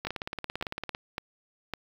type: two click trains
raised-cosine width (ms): 0.3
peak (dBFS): -17 / -16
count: 17 / 4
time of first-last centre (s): 0.05-0.949 / 0.07-1.737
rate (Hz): 17.8 / 1.8
effects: 7-bit